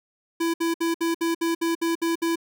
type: tone bursts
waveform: square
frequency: 333.1 Hz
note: E4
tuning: 18 cents sharp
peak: -22 dBFS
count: 10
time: 0.4-2.358 s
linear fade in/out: 10 ms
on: 140 ms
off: 62 ms
effects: none